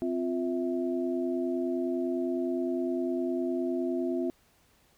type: tone cluster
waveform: sine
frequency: 260 / 349.8 / 656 Hz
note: C4 / F4 / E5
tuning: -11 / +3 / -9 cents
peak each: -31 / -30 / -37 dBFS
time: 0.02-4.3 s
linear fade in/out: 0 ms
effects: pink hiss -65 dBFS RMS until 4.97 s